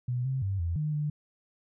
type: tone with pitch steps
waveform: sine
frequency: 123.7 / 132.5 / 97.5 / 84.7 / 151.9 / 149.1 Hz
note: B2 / C3 / G2 / E2 / D#3 / D3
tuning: +3 / +22 / -9 / +48 / -41 / +27 cents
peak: -27 dBFS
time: 0.08-1.1 s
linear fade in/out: 5 ms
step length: 170 ms
effects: none